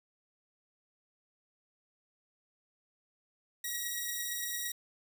5% pulse beating tone pair, 1900 / 1908.8 Hz, A#6 / A#6, +33 / +41 cents, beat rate 8.8 Hz, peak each -31 / -25 dBFS, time 3.64-4.72 s, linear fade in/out 5 ms, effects none

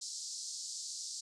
pink band-pass noise, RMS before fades -43 dBFS, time 0.01-1.21 s, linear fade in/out 10 ms, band 4400 to 8200 Hz, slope 48 dB/octave, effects none

